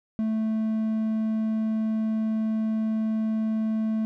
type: tone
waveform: triangle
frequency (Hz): 219.6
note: A3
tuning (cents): -3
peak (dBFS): -21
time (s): 0.19-4.05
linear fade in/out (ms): 0
effects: none